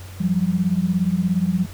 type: beating tone pair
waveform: sine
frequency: 174.4 / 191.4 Hz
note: F3 / G3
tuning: -2 / -41 cents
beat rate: 17 Hz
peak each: -20 dBFS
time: 0.2-1.66 s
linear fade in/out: 10 ms
effects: added 92 Hz sine -35 dBFS peak until 1.73 s + pink hiss -43 dBFS RMS until 1.73 s